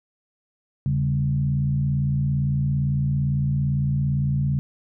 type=tone with frequency modulation; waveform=sine; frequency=138.59 Hz; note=C#3; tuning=in tune; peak=-19 dBFS; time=0.86-4.59 s; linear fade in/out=0 ms; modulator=57.7 Hz; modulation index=0.73; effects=none